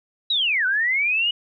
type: linear two-way sweep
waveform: sine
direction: down then up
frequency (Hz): 3951 to 1468 to 2948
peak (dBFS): -18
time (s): 0.3-1.31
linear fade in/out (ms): 5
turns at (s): 0.66
effects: none